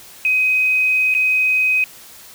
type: tone with dropouts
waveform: sine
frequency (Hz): 2518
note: D#7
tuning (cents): +20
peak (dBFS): -13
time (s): 0.25-1.84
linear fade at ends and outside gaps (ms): 1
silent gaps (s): 1.141-1.149
effects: white hiss -41 dBFS RMS until 2.34 s